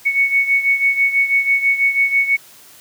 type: beating tone pair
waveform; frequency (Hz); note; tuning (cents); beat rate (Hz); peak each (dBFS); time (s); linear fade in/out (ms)
sine; 2217 / 2223.1; C#7 / C#7; 0 / +4; 6.1; -14 / -19; 0.05-2.37; 20
effects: white hiss -44 dBFS RMS until 2.8 s + high-pass 80 Hz 12 dB/octave